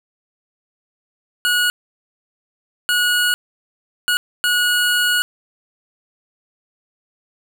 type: tone bursts at uneven times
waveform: 25% pulse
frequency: 1454 Hz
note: F#6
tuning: 31 cents flat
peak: -11 dBFS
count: 4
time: 1.45-1.7 / 2.89-3.34 / 4.08-4.17 / 4.44-5.22 s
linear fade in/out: 0 ms
effects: none

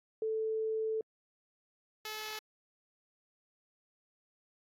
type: tone pair in turn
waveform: sine / 5% pulse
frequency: 440 / 430.9 Hz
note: A4 / A4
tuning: 0 / -36 cents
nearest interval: unison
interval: 36 cents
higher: first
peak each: -31 / -28 dBFS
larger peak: second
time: 0.22-1.01 / 2.05-2.39 s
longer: first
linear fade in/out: 2 ms
effects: AAC 48 kbps

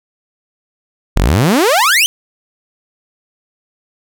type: exponential sweep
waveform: sawtooth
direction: up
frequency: 35.98 to 3170 Hz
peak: -5 dBFS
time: 1.16-2.06 s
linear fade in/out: 0 ms
effects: none

